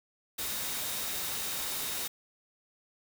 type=tone in noise; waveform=sine; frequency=3729 Hz; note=A#7; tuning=in tune; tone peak=-45 dBFS; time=0.38-2.08 s; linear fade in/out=10 ms; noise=white; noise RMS=-35 dBFS; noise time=0.38-2.08 s; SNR=-13 dB; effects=none